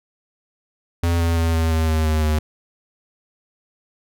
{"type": "tone with pitch steps", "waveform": "square", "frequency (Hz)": [85, 83.78, 82.58, 81.4, 80.23, 79.08, 77.95, 76.83], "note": ["F2", "E2", "E2", "E2", "E2", "D#2", "D#2", "D#2"], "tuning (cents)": [-46, 29, 4, -21, -46, 29, 4, -21], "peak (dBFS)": -17, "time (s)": [1.03, 2.39], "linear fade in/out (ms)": 5, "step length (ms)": 170, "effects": []}